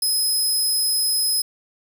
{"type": "tone", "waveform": "20% pulse", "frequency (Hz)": 5090, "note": "D#8", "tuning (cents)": 39, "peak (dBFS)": -13, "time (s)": [0.02, 1.42], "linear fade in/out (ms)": 5, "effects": ["8-bit"]}